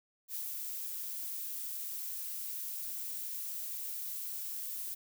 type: noise with ADSR envelope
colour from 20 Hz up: violet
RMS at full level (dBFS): -38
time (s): 0.28-4.95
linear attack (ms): 68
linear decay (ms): 110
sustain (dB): -2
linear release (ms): 15
effects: none